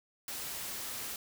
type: noise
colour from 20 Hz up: white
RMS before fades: -40 dBFS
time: 0.28-1.16 s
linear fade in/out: 2 ms
effects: none